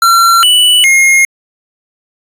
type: tone with pitch steps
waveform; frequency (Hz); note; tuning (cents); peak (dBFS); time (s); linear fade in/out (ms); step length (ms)
square; 1363 / 2965 / 2143; F6 / F#7 / C7; -43 / +3 / +41; -5; 0.02-1.25; 2; 410
effects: resampled to 32000 Hz